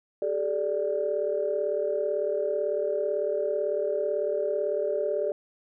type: chord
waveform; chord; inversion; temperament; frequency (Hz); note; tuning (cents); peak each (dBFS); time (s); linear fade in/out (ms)
sine; G suspended second; none; equal with one note detuned; 392 / 430 / 587.3; G4 / A4 / D5; 0 / -40 / 0; -31 / -29 / -27; 0.22-5.32; 2
effects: tanh soft clip ceiling -15 dBFS